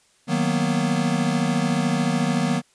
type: chord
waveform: square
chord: B major seventh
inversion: first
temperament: equal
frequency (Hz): 155.56 / 185 / 233.1 / 246.9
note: D#3 / F#3 / A#3 / B3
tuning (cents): 0 / 0 / 0 / 0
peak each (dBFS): -26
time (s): 0.27-2.62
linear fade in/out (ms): 50
effects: white hiss -60 dBFS RMS until 2.74 s + resampled to 22050 Hz